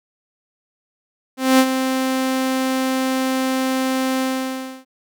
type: tone with ADSR envelope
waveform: sawtooth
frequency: 261.6 Hz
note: C4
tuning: in tune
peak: -5 dBFS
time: 1.37-4.85 s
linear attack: 220 ms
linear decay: 60 ms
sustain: -9 dB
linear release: 640 ms
effects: none